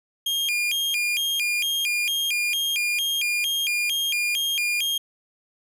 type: tone with vibrato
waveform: 40% pulse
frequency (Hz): 2794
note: F7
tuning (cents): 0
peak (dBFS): -21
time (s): 0.26-4.98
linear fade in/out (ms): 5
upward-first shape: square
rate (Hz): 2.2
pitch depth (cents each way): 250
effects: none